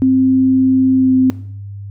sine tone with pitch glide, 261.6 to 259 Hz, C4 to C4, 0 to -17 cents, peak -8 dBFS, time 0.02-1.3 s, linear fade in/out 0 ms, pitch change -17 cents, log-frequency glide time 0.96-1.14 s, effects noise-tail reverb RT60 0.6 s tail -18 dB re dry + added 100 Hz sine -26 dBFS peak until 1.9 s

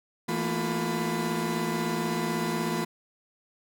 35% pulse tone cluster, 164.7 / 221.6 / 237.9 / 356.4 / 998 Hz, E3 / A3 / A#3 / F4 / B5, -1 / +13 / +35 / +35 / +18 cents, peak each -31 / -31 / -34 / -31 / -33 dBFS, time 0.28-2.85 s, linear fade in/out 10 ms, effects none

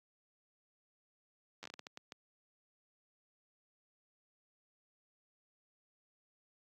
slowing click train, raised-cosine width 0.2 ms, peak -29 dBFS, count 10, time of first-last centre 1.63-2.122 s, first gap 10 ms, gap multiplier 1.4, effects high-pass 150 Hz 12 dB/octave + Opus 48 kbps

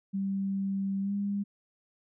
sine tone with pitch glide, 195.3 to 201.3 Hz, G3 to G3, -6 to +46 cents, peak -28 dBFS, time 0.13-1.44 s, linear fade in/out 20 ms, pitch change +52 cents, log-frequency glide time 1.01-1.13 s, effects none

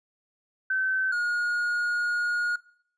sine / triangle tone pair in turn, 1535 / 1437.6 Hz, G6 / F6, -37 / +50 cents, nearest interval minor second, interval 113 cents, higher first, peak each -23 / -22 dBFS, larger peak second, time 0.7-1.12 / 1.12-2.56 s, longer second, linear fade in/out 5 ms, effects noise-tail reverb RT60 0.6 s tail -21 dB re dry + resampled to 22050 Hz

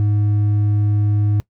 sine tone with hard clipping, 103.83 Hz, G#2, in tune, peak -15 dBFS, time 0-1.4 s, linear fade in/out 0 ms, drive 4 dB, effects noise-tail reverb RT60 0.1 s tail -21 dB re dry

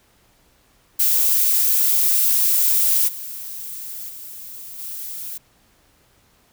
violet noise with level steps, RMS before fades -17 / -32 / -36 / -31 dBFS, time 0.99-5.38 s, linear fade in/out 10 ms, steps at 3.07 / 4.08 / 4.78 s, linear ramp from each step 20 ms, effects pink hiss -58 dBFS RMS until 6.52 s

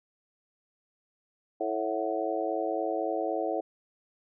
harmonic tone with a mistuned harmonic, 110 Hz, A2, in tune, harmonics 3 / 4 / 5 / 6 / 7, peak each -34 / -34 / -34 / -34 / -34 dBFS, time 1.6-3.61 s, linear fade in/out 10 ms, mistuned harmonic 7, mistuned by -60 cents, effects none

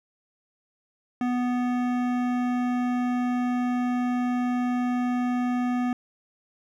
sine tone with hard clipping, 246.9 Hz, B3, in tune, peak -25 dBFS, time 1.21-5.93 s, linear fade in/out 2 ms, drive 15 dB, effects none

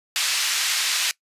white band-pass noise, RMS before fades -23 dBFS, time 0.16-1.11 s, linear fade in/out 0 ms, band 1700 to 5900 Hz, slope 12 dB/octave, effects noise-tail reverb RT60 0.1 s tail -21 dB re dry + resampled to 32000 Hz

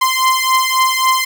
sawtooth beating tone pair, 1038 / 1041.7 Hz, C6 / C6, -14 / -8 cents, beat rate 3.7 Hz, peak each -11 dBFS, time 0.01-1.25 s, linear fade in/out 10 ms, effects none

